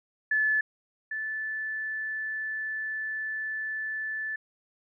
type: tone pair in turn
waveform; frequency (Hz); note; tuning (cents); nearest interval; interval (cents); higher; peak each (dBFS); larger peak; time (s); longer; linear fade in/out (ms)
sine; 1732 / 1748.1; A6 / A6; -28 / -12; unison; 16; second; -22 / -30; first; 0.31-0.61 / 1.11-4.36; second; 5
effects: none